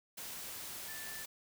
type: tone in noise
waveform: sine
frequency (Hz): 1760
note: A6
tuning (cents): 0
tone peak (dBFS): -48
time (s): 0.88-1.24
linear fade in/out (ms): 10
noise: white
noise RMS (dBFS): -45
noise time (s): 0.17-1.26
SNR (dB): -6
effects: none